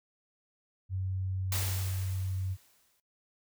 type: tone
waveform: sine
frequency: 94.2 Hz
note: F#2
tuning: 32 cents sharp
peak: -31 dBFS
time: 0.89-2.57 s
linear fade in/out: 50 ms
type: noise with exponential decay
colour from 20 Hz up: white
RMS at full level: -33 dBFS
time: 1.52-3 s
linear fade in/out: 2 ms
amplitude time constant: 320 ms
effects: noise-tail reverb RT60 0.1 s tail -17 dB re dry